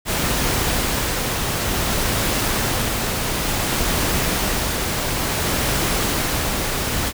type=noise with tremolo; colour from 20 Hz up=pink; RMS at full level=-20 dBFS; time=0.05-7.13 s; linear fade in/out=50 ms; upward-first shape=sine; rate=0.56 Hz; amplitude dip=25%; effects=none